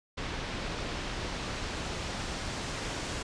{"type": "noise with low-pass filter sweep", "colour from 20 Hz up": "pink", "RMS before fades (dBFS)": -36, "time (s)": [0.17, 3.23], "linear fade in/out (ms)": 10, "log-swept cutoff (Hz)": [4200, 7200], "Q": 0.85, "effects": ["resampled to 22050 Hz"]}